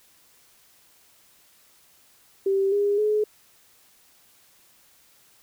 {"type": "tone with pitch steps", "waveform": "sine", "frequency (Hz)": [389.9, 406.7, 424.2], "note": ["G4", "G#4", "G#4"], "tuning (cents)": [-9, -36, 37], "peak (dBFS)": -19, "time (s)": [2.46, 3.24], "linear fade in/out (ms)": 5, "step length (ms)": 260, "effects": ["white hiss -58 dBFS RMS until 5.42 s"]}